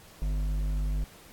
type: tone with hard clipping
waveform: triangle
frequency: 50 Hz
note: G1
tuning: 35 cents sharp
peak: -28 dBFS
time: 0.22-1.04 s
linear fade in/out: 0 ms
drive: 12 dB
effects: pink hiss -53 dBFS RMS until 1.32 s + AAC 64 kbps